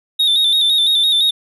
triangle tone with vibrato, 3649 Hz, A#7, 38 cents flat, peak -10 dBFS, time 0.19-1.31 s, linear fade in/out 10 ms, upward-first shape square, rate 5.9 Hz, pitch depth 49 cents each way, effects none

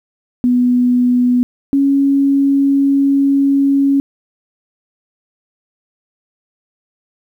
sine tone pair in turn, 246.9 / 277.1 Hz, B3 / C#4, 0 / -1 cents, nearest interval major second, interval 199 cents, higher second, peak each -9 dBFS, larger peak neither, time 0.44-1.43 / 1.73-4 s, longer second, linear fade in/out 0 ms, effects 8-bit

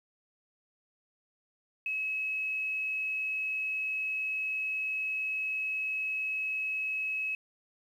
sine tone, 2571 Hz, E7, 44 cents flat, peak -30 dBFS, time 1.86-7.35 s, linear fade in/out 2 ms, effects 10-bit

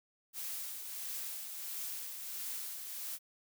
blue noise with tremolo, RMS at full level -40 dBFS, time 0.33-3.19 s, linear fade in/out 50 ms, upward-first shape triangle, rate 1.5 Hz, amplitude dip 45%, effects none

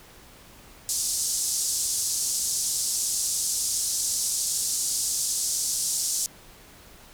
white band-pass noise, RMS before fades -27 dBFS, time 0.89-6.26 s, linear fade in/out 0 ms, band 5200 to 9300 Hz, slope 24 dB/octave, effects pink hiss -50 dBFS RMS until 7.13 s

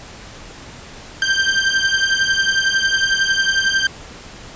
sawtooth beating tone pair, 1568 / 1579 Hz, G6 / G6, 0 / +12 cents, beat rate 11 Hz, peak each -14 dBFS, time 1.22-3.87 s, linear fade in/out 2 ms, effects pink hiss -37 dBFS RMS until 4.55 s + resampled to 16000 Hz

